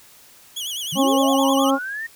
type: tone with vibrato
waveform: sawtooth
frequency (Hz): 3136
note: G7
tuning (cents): 0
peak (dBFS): -23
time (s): 0.56-1.71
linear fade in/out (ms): 10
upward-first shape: sine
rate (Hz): 9.7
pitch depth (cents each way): 150
type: linear sweep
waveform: sine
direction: up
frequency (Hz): 134.2 to 1865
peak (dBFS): -26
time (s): 0.92-2.07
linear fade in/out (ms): 10
type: harmonic tone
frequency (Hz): 271.6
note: C#4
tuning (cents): -35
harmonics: 1 / 2 / 3 / 4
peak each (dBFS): -18 / -21 / -23 / -24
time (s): 0.95-1.79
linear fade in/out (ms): 50
effects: white hiss -49 dBFS RMS until 2.15 s